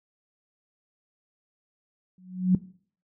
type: tone with exponential growth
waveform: sine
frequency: 183.7 Hz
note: F#3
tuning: 12 cents flat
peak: -13 dBFS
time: 2.18-2.55 s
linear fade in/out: 2 ms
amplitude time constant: 79 ms
effects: noise-tail reverb RT60 0.5 s tail -19 dB re dry